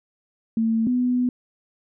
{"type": "tone pair in turn", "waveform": "sine", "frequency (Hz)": [225.1, 248.4], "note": ["A3", "B3"], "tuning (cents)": [40, 10], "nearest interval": "major second", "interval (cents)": 170, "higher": "second", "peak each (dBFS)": -18, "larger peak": "neither", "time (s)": [[0.57, 0.87], [0.87, 1.29]], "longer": "second", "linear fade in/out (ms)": 2, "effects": []}